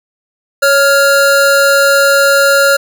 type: tone pair together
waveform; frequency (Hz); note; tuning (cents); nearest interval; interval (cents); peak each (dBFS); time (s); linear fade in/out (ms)
square; 556.1 / 1400; C#5 / F6; +5 / +4; octave + major third; 1599; -10; 0.62-2.77; 10
effects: none